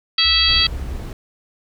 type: harmonic tone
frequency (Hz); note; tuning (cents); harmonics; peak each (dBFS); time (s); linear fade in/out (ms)
655; E5; -11; 2 / 3 / 4 / 5 / 6 / 7; -28 / -25 / -23 / -17 / -20 / -17; 0.18-0.67; 5
type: tone with vibrato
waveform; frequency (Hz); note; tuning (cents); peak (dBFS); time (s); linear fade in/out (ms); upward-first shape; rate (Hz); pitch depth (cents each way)
sine; 65.41; C2; 0; -26; 0.24-0.97; 20; square; 6; 100
type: noise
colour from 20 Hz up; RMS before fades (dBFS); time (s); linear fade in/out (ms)
brown; -29; 0.48-1.13; 2
effects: none